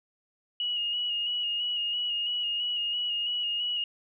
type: tone with vibrato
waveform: sine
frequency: 2890 Hz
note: F#7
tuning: 41 cents flat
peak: -27 dBFS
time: 0.6-3.84 s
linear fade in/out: 2 ms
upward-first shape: square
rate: 3 Hz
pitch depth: 23 cents each way
effects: none